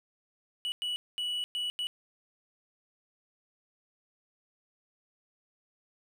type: tone bursts at uneven times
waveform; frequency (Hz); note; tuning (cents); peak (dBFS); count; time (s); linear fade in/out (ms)
triangle; 2944; F#7; -9; -29; 5; 0.65-0.72 / 0.82-0.96 / 1.18-1.44 / 1.55-1.7 / 1.79-1.87; 0
effects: 11-bit